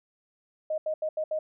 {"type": "tone bursts at uneven times", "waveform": "sine", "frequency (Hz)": 622.3, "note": "D#5", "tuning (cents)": 0, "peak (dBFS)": -26, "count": 5, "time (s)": [[0.7, 0.78], [0.86, 0.94], [1.02, 1.09], [1.17, 1.24], [1.31, 1.39]], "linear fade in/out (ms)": 5, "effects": []}